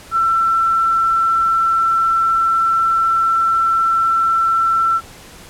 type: tone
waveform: sine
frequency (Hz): 1342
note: E6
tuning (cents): +31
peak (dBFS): -12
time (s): 0.11-5.01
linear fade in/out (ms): 50
effects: pink hiss -39 dBFS RMS until 5.49 s + low-pass 12000 Hz 12 dB/octave